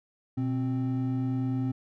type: tone pair together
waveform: triangle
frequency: 123.55 / 261.8 Hz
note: B2 / C4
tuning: +1 / +1 cents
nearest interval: octave + minor second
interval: 1300 cents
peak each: -27 dBFS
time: 0.37-1.72 s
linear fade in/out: 10 ms
effects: none